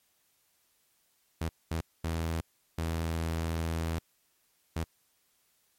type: tone bursts at uneven times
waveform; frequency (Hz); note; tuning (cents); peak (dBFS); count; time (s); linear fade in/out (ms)
sawtooth; 82; E2; -9; -26; 5; 1.41-1.49 / 1.71-1.81 / 2.04-2.41 / 2.78-3.99 / 4.76-4.84; 5
effects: white hiss -71 dBFS RMS until 5.78 s + MP3 64 kbps